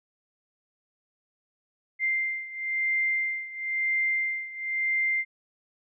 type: beating tone pair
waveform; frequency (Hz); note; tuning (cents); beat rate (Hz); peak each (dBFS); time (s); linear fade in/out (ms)
sine; 2093 / 2093.99; C7 / C7; 0 / +1; 0.99; -27 / -30; 1.99-5.25; 50
effects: none